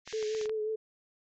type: band-pass noise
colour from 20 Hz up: white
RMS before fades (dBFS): -47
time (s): 0.05-0.48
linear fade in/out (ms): 50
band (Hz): 1600 to 6900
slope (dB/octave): 96
type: clicks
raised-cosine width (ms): 0.3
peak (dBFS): -27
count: 7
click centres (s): 0.076 / 0.127 / 0.227 / 0.349 / 0.413 / 0.457 / 0.495
type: tone with vibrato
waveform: sine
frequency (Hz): 432.5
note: A4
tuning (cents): -30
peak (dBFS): -30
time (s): 0.13-0.76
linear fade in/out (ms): 10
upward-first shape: triangle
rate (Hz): 5.6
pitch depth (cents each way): 36
effects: none